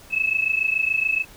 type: tone pair together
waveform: sine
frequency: 2584 / 2611 Hz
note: E7 / E7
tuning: -35 / -17 cents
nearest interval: unison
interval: 18 cents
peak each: -22 dBFS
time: 0.1-1.25 s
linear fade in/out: 50 ms
effects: pink hiss -47 dBFS RMS until 1.36 s